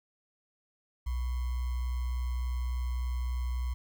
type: tone with sample-and-hold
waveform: sine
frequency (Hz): 61.74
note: B1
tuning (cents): 0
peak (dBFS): -29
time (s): 1.06-3.74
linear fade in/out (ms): 10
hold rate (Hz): 1050
effects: none